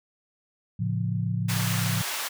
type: chord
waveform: sine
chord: A augmented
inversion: none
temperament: equal with one note detuned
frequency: 111.54 / 138.59 / 174.61 Hz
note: A2 / C#3 / E#3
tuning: +24 / 0 / 0 cents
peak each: -27 / -31 / -29 dBFS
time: 0.79-2.02 s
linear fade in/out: 10 ms
type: high-pass noise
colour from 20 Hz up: pink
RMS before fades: -31 dBFS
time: 1.48-2.29 s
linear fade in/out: 20 ms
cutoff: 1000 Hz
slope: 12 dB/octave
effects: none